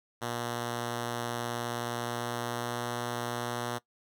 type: tone with pitch glide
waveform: 5% pulse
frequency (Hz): 119.2 to 120.1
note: A#2 to B2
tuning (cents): +39 to -48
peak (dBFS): -21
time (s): 0.21-3.79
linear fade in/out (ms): 20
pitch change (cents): +13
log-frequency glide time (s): 1.97-2.54
effects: noise-tail reverb RT60 0.1 s tail -19 dB re dry